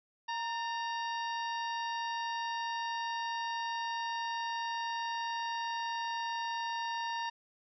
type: harmonic tone with a mistuned harmonic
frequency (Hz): 932.3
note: A#5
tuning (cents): 0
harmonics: 1 / 2 / 3 / 4 / 5 / 6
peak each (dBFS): -35 / -41 / -45 / -47 / -49 / -51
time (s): 0.28-7.3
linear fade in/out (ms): 10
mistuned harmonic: 2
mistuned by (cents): -61
effects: none